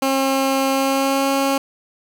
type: tone with pitch glide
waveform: 15% pulse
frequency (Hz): 269.2 to 273.4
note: C4 to C#4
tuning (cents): +49 to -24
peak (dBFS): -10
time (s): 0.02-1.58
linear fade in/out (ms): 5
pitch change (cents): +27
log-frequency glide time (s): 0.71-1.29
effects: none